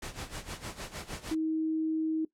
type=noise with tremolo; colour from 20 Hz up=pink; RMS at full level=-38 dBFS; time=0.02-1.35 s; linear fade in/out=5 ms; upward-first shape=sine; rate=6.5 Hz; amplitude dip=80%
type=tone; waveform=sine; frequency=317.2 Hz; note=D#4; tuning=33 cents sharp; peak=-27 dBFS; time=1.31-2.25 s; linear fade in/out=5 ms
effects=noise-tail reverb RT60 0.1 s tail -18 dB re dry + low-pass 10000 Hz 12 dB/octave